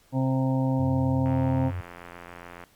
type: harmonic tone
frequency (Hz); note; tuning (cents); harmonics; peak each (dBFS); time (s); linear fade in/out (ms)
131.7; C3; +12; 1 / 2 / 4 / 5 / 6 / 7; -24 / -25 / -32 / -39 / -38 / -36; 0.12-1.72; 50
type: tone with vibrato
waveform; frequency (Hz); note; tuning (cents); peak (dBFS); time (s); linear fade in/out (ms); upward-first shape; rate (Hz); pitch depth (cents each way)
sine; 92.5; F#2; 0; -29; 0.79-1.81; 5; triangle; 12; 64
type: click train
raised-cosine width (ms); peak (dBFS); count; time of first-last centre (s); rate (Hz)
0.5; -26; 121; 1.26-2.638; 87.1
effects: pink hiss -60 dBFS RMS until 2.75 s + MP3 96 kbps